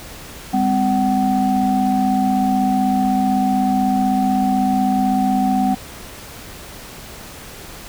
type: tone cluster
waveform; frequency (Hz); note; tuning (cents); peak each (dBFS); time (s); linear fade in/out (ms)
sine; 201 / 257 / 754; G3 / C4 / F#5; +44 / -31 / +32; -18; 0.53-5.75; 10
effects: tanh soft clip ceiling -5 dBFS + pink hiss -36 dBFS RMS until 7.88 s